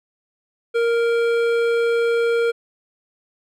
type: tone with hard clipping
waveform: sine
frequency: 466.2 Hz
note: A#4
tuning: in tune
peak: -18 dBFS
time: 0.74-2.52 s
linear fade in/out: 20 ms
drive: 12 dB
effects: none